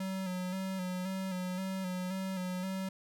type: tone with vibrato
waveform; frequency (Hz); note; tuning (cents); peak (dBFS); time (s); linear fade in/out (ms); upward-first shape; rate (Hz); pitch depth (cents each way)
square; 186.3; F#3; +12; -35; 0-2.89; 5; square; 1.9; 36
effects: none